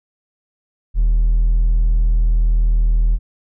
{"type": "tone with hard clipping", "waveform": "sine", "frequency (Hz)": 40.29, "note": "E1", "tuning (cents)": -39, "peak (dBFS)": -12, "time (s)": [0.94, 3.19], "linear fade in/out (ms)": 50, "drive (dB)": 2, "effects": []}